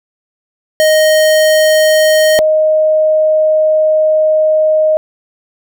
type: tone pair in turn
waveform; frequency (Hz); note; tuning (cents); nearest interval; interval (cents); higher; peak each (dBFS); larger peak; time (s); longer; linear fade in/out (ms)
square / sine; 622.3 / 622.3; D#5 / D#5; 0 / 0; unison; 0; neither; -7; neither; 0.8-2.39 / 2.39-4.97; second; 0
effects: none